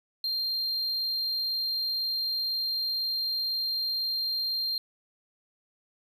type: tone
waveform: triangle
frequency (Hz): 4186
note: C8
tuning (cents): 0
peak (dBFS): -26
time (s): 0.24-4.78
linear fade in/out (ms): 2
effects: none